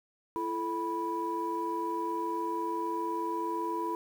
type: tone cluster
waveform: sine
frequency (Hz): 336.7 / 436.5 / 982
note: E4 / A4 / B5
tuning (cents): +37 / -14 / -10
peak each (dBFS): -34 / -38 / -32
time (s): 0.36-3.95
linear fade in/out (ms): 0
effects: tanh soft clip ceiling -22 dBFS + 9-bit